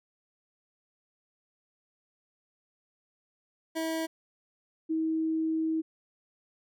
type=tone pair in turn; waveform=25% pulse / sine; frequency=323.2 / 319.9 Hz; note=E4 / D#4; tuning=-34 / +48 cents; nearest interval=unison; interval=18 cents; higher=first; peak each=-26 dBFS; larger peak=neither; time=3.75-4.07 / 4.89-5.82 s; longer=second; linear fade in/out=20 ms; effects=none